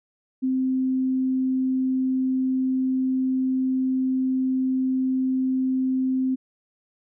sine tone, 260.2 Hz, C4, 9 cents flat, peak -20 dBFS, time 0.42-6.36 s, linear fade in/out 20 ms, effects none

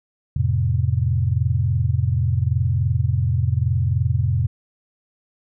sine chord, F major, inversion none, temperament equal, 87.31 / 110 / 130.81 Hz, F2 / A2 / C3, 0 / 0 / 0 cents, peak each -21 dBFS, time 0.36-4.47 s, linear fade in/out 5 ms, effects none

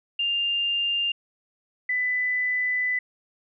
sine tone pair in turn, 2800 / 1996.8 Hz, F7 / B6, +4 / +19 cents, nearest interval tritone, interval 585 cents, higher first, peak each -22 dBFS, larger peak neither, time 0.19-1.12 / 1.89-2.99 s, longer second, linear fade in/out 5 ms, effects none

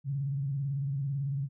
sine tone with vibrato, 138.59 Hz, C#3, in tune, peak -29 dBFS, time 0.04-1.49 s, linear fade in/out 50 ms, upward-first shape square, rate 18 Hz, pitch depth 68 cents each way, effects none

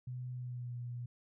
sine tone with pitch glide, 125.4 to 121.34 Hz, B2 to B2, +27 to -30 cents, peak -39 dBFS, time 0.07-1.06 s, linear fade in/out 5 ms, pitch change -57 cents, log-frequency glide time 0.32-0.76 s, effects none

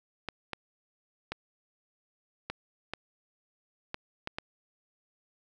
clicks, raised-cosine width 0.3 ms, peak -18 dBFS, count 8, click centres 0.287 / 0.533 / 1.32 / 2.5 / 2.936 / 3.944 / 4.274 / 4.385 s, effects none

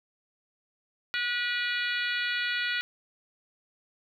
harmonic tone, 485 Hz, B4, 31 cents flat, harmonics 3 / 4 / 5 / 6 / 7 / 8 / 9, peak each -31 / -33 / -35 / -37 / -38 / -39 / -40 dBFS, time 1.14-2.81 s, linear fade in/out 0 ms, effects 10-bit

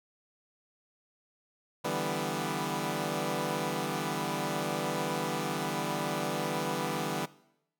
10% pulse chord, E minor seventh, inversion third, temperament equal, 146.83 / 164.81 / 196 / 246.9 Hz, D3 / E3 / G3 / B3, 0 / 0 / 0 / 0 cents, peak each -28 dBFS, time 1.84-7.26 s, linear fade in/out 10 ms, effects noise-tail reverb RT60 0.8 s tail -20 dB re dry

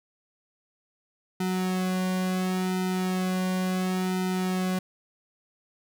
sawtooth tone with flanger, 185 Hz, F#3, in tune, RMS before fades -27 dBFS, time 1.4-4.79 s, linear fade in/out 5 ms, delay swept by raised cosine 1.8 to 2.32 ms, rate 0.71 Hz, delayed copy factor -1, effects none

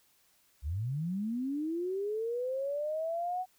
sine linear sweep, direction up, 62.8 to 748 Hz, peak -31 dBFS, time 0.62-3.46 s, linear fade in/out 50 ms, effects white hiss -68 dBFS RMS until 3.58 s

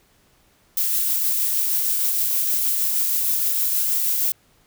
violet noise with tremolo, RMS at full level -20 dBFS, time 0.77-4.32 s, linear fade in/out 2 ms, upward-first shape triangle, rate 6.4 Hz, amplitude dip 25%, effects pink hiss -59 dBFS RMS until 4.66 s

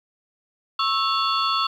sine tone cluster, 1101 / 1313 / 2775 / 3435 / 4416 Hz, C#6 / E6 / F7 / A7 / C#8, -12 / -7 / -12 / -42 / -7 cents, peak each -24 / -23 / -30 / -27 / -28 dBFS, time 0.79-1.67 s, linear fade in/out 5 ms, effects tanh soft clip ceiling -9 dBFS + 9-bit

